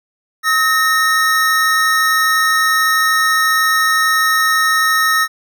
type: tone pair together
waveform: square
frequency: 1283 / 1840.8 Hz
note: E6 / A#6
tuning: -47 / -22 cents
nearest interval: tritone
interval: 625 cents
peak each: -15 dBFS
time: 0.43-5.28 s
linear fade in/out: 50 ms
effects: none